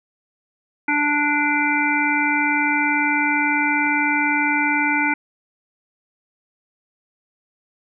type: harmonic tone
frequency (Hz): 293.7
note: D4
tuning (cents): 0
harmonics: 1 / 3 / 5 / 7 / 8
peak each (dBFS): -23 / -23 / -23 / -23 / -23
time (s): 0.88-5.14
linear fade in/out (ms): 5
type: clicks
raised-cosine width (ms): 0.5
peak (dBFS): -28 / -23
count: 2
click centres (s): 3.85 / 3.866
effects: none